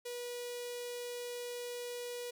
sawtooth tone with notch filter, 485.6 Hz, B4, 29 cents flat, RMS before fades -42 dBFS, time 0.05-2.31 s, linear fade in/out 10 ms, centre 1200 Hz, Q 0.62, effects none

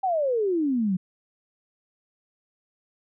sine exponential sweep, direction down, 789 to 177.1 Hz, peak -21 dBFS, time 0.03-0.97 s, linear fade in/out 10 ms, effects none

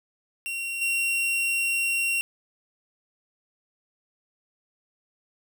45% pulse tone with level steps, 2744 Hz, F7, 31 cents flat, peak -29 / -23 dBFS, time 0.46-2.21 s, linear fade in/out 0 ms, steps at 0.81 s, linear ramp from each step 10 ms, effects none

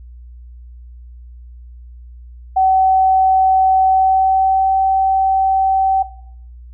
sine tone with pitch glide, 760 to 768.4 Hz, F#5 to G5, +46 to -35 cents, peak -10 dBFS, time 2.56-6.03 s, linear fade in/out 10 ms, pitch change +19 cents, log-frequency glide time 3.86-4.76 s, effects noise-tail reverb RT60 0.6 s tail -17 dB re dry + added 60 Hz sine -34 dBFS peak until 6.73 s

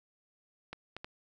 clicks, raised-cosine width 0.3 ms, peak -25 dBFS, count 3, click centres 0.73 / 0.966 / 1.045 s, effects none

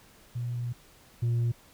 sine tone pair in turn, 120.8 / 118.18 Hz, B2 / A#2, -38 / +24 cents, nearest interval unison, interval 38 cents, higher first, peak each -29 / -21 dBFS, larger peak second, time 0.35-0.73 / 1.22-1.52 s, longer first, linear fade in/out 10 ms, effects tanh soft clip ceiling -23 dBFS + pink hiss -57 dBFS RMS until 1.73 s

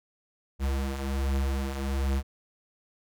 square beating tone pair, 66.9 / 68.2 Hz, C2 / C#2, +39 / -28 cents, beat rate 1.3 Hz, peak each -34 / -28 dBFS, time 0.59-2.23 s, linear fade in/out 50 ms, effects none

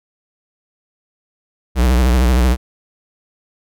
square tone with vibrato, 62.1 Hz, B1, 10 cents sharp, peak -11 dBFS, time 1.75-2.57 s, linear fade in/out 50 ms, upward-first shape sine, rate 13 Hz, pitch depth 110 cents each way, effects none

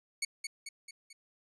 15% pulse tone with echo, 2229 Hz, C#7, 9 cents sharp, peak -24 dBFS, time 0.22-0.25 s, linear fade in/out 5 ms, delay 220 ms, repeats 4, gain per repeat -5 dB, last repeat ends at 1.13 s, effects resampled to 24000 Hz

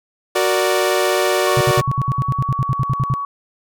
sawtooth chord, Gb augmented, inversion none, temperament equal, 370 / 466.2 / 587.3 Hz, Gb4 / Bb4 / D5, 0 / 0 / 0 cents, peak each -14 / -18 / -15 dBFS, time 0.35-1.81 s, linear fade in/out 10 ms
sine tone with pitch glide, 1108.7 to 1124.8 Hz, C#6 to C#6, 0 to +25 cents, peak -21 dBFS, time 1.47-3.25 s, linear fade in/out 2 ms, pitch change +25 cents, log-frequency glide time 1.58-2.22 s
sine tone bursts, 131.5 Hz, C3, 9 cents sharp, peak -14 dBFS, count 16, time 1.57-3.139 s, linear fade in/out 0 ms, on 39 ms, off 63 ms
effects none

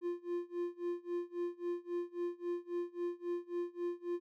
triangle tone with tremolo, 349.2 Hz, F4, in tune, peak -31 dBFS, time 0.01-4.2 s, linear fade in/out 50 ms, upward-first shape sine, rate 3.7 Hz, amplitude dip 95%, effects none

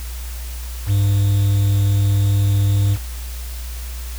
triangle tone with quantisation, 100 Hz, G2, 35 cents sharp, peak -11 dBFS, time 0.86-2.98 s, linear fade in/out 50 ms, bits 6, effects added 60 Hz sine -26 dBFS peak until 4.18 s + white hiss -37 dBFS RMS until 4.18 s

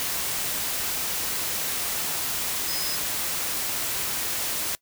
sine tone in noise, 5070 Hz, D#8, 32 cents sharp, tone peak -30 dBFS, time 2.68-2.96 s, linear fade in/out 0 ms, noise white, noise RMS -28 dBFS, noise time 0-4.75 s, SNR -5 dB, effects noise-tail reverb RT60 0.1 s tail -21 dB re dry

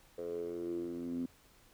10% pulse tone with band-pass filter sweep, 86 Hz, F2, 26 cents flat, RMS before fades -39 dBFS, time 0.18-1.26 s, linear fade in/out 5 ms, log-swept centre 480 to 250 Hz, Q 7.4, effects pink hiss -64 dBFS RMS until 1.73 s

